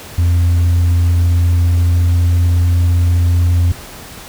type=tone with pitch glide; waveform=sine; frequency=86.5 to 87.1 Hz; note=F2 to F2; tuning=-16 to -4 cents; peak=-6 dBFS; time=0.18-3.72 s; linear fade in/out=5 ms; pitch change=+12 cents; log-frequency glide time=1.36-2.59 s; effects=tanh soft clip ceiling -8 dBFS + pink hiss -33 dBFS RMS until 4.28 s